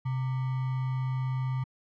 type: tone with sample-and-hold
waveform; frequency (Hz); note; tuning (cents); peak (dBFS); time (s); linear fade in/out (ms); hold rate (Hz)
sine; 129.7; C3; -15; -27; 0.05-1.64; 10; 1050
effects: low-pass 2000 Hz 12 dB/octave